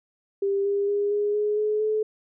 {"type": "tone with pitch steps", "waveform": "sine", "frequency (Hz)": [396.4, 401.9, 407.5, 413.2, 419, 424.9, 430.8], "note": ["G4", "G4", "G#4", "G#4", "G#4", "G#4", "A4"], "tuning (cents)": [19, 43, -33, -9, 15, 40, -37], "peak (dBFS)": -21, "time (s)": [0.42, 2.03], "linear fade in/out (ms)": 5, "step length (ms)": 230, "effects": []}